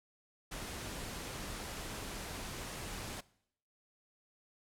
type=noise; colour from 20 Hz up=pink; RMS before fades=-43 dBFS; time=0.51-3.21 s; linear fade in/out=10 ms; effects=noise-tail reverb RT60 0.7 s tail -21 dB re dry + low-pass 12000 Hz 12 dB/octave